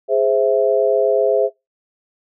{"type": "chord", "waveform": "sine", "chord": "Ab augmented", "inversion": "none", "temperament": "equal", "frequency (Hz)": [415.3, 523.3, 659.3], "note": ["Ab4", "C5", "E5"], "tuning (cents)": [0, 0, 0], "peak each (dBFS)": -17, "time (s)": [0.08, 1.5], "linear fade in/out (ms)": 50, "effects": ["noise-tail reverb RT60 0.2 s tail -23 dB re dry"]}